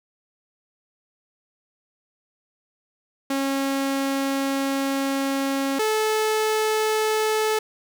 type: tone pair in turn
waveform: sawtooth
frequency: 273.2 / 433.7 Hz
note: C#4 / A4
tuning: -25 / -25 cents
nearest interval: minor sixth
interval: 800 cents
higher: second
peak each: -18 / -16 dBFS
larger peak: second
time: 3.3-5.79 / 5.79-7.59 s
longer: first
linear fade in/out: 5 ms
effects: none